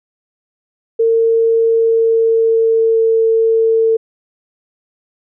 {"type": "tone with pitch glide", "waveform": "sine", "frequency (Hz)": [455, 449.8], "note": ["A#4", "A4"], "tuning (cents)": [-42, 38], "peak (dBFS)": -9, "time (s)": [0.99, 3.97], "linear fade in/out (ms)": 10, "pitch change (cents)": -20, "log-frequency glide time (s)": [1.68, 3.17], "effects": []}